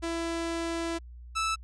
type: tone pair in turn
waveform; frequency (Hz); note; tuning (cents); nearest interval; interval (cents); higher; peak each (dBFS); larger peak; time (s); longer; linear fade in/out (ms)
sawtooth; 333.7 / 1314.1; E4 / E6; +21 / -6; 2 octaves; 2373; second; -26 / -23; second; 0.02-0.99 / 1.35-1.56; first; 20
effects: added 60 Hz sine -43 dBFS peak until 1.63 s + resampled to 22050 Hz